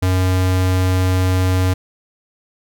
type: tone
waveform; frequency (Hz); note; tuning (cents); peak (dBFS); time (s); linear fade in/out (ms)
square; 92.5; F#2; 0; -14; 0.02-1.74; 10
effects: none

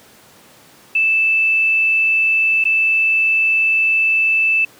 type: tone with dropouts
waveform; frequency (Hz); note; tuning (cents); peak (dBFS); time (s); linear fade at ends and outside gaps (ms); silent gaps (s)
sine; 2637; E7; 0; -12; 0.95-4.65; 5; 2.641-2.652
effects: pink hiss -46 dBFS RMS until 4.79 s + high-pass 150 Hz 12 dB/octave

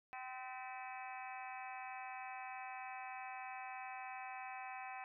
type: harmonic tone with a mistuned harmonic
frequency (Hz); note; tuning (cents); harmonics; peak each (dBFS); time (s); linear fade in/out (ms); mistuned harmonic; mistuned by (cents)
256.7; C4; -33; 3 / 4 / 5 / 6 / 7 / 8 / 9 / 10; -48 / -53 / -58 / -58 / -58 / -58 / -56 / -54; 0.13-5.04; 0; 8; -68
effects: none

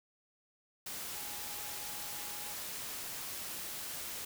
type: tone in noise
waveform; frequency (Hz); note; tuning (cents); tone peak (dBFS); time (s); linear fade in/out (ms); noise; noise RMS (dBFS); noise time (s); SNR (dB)
sine; 830.6; G#5; 0; -53; 1.15-2.54; 5; white; -42; 0.86-4.25; -14
effects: none

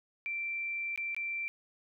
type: tone with dropouts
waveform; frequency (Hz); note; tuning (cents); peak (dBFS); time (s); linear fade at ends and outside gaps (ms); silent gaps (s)
sine; 2349; D7; 0; -33; 0.26-1.48; 0; 0.96-0.976 / 1.147-1.165
effects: none

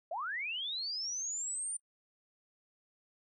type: linear sweep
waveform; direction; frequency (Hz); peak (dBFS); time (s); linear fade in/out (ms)
sine; up; 603 to 9200; -35; 0.11-1.77; 5
effects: noise-tail reverb RT60 0.1 s tail -26 dB re dry

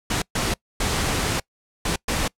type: noise bursts at uneven times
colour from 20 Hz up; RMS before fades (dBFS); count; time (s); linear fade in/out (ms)
pink; -23; 5; 0.1-0.22 / 0.35-0.54 / 0.8-1.4 / 1.85-1.96 / 2.08-2.28; 5
effects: noise-tail reverb RT60 0.1 s tail -25 dB re dry + low-pass 10000 Hz 12 dB/octave

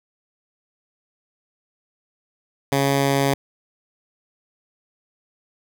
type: tone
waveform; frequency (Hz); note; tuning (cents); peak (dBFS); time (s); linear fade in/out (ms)
10% pulse; 138.59; C#3; 0; -9; 2.72-3.34; 2
effects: none

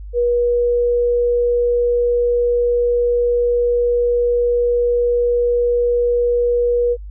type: tone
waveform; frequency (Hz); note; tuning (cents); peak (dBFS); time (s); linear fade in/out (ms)
sine; 481.7; B4; -43; -13; 0.13-6.97; 50
effects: added 50 Hz sine -29 dBFS peak until 7.1 s

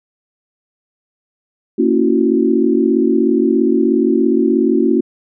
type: chord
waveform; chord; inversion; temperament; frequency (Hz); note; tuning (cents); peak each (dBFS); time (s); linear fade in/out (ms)
sine; F# dominant seventh; first; just; 231.2 / 277.5 / 333 / 370; A#3 / C#4 / E4 / F#4; -14 / +2 / +18 / 0; -16; 1.78-5.01; 10
effects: none

